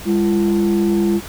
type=tone pair together; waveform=sine; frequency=202.6 / 340.7 Hz; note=G#3 / F4; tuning=-43 / -43 cents; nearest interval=major sixth; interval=900 cents; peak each=-14 dBFS; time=0.05-1.21 s; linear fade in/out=50 ms; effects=tanh soft clip ceiling -10 dBFS + pink hiss -34 dBFS RMS until 1.28 s